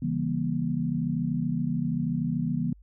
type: chord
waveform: sine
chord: C# diminished seventh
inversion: none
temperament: just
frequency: 138.59 / 166.31 / 199.57 / 239.5 Hz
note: C#3 / E3 / G3 / Bb3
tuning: 0 / +16 / +31 / +47 cents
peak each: -32 / -29 / -34 / -29 dBFS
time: 0.02-2.73 s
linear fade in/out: 5 ms
effects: added 50 Hz sine -50 dBFS peak until 2.82 s